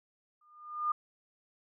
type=tone with exponential growth; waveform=sine; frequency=1212 Hz; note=D#6; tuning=46 cents flat; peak=-25 dBFS; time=0.41-0.92 s; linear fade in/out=5 ms; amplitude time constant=110 ms; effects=none